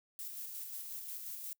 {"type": "noise with tremolo", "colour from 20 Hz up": "violet", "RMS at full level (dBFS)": -43, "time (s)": [0.19, 1.53], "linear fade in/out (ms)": 0, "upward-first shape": "square", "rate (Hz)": 5.6, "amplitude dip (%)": 30, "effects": ["noise-tail reverb RT60 0.1 s tail -26 dB re dry"]}